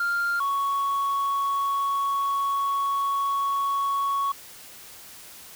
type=tone pair in turn; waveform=sine; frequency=1396.9 / 1111.8 Hz; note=F6 / C#6; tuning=0 / +5 cents; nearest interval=major third; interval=395 cents; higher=first; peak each=-20 dBFS; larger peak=neither; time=0-0.4 / 0.4-4.32 s; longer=second; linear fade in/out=5 ms; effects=tanh soft clip ceiling -21 dBFS + white hiss -45 dBFS RMS until 5.55 s